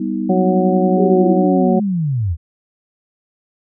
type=chord; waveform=sine; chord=G augmented; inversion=none; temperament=equal with one note detuned; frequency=196 / 246.9 / 316 Hz; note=G3 / B3 / D#4; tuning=0 / 0 / +27 cents; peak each=-22 dBFS; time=0-1.45 s; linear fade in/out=5 ms
type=harmonic tone; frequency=185 Hz; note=F#3; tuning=in tune; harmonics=1 / 2 / 3 / 4; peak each=-15 / -18 / -20 / -21 dBFS; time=0.29-1.8 s; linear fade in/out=10 ms
type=linear sweep; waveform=sine; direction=down; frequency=420 to 73.42 Hz; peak=-15 dBFS; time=0.96-2.37 s; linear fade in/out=50 ms
effects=none